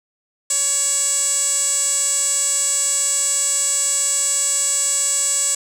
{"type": "tone with band-pass filter", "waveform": "sawtooth", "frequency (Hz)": 561, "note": "C#5", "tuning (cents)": 21, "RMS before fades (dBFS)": -19, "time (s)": [0.5, 5.55], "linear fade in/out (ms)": 5, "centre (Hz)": 7800, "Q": 9, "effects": []}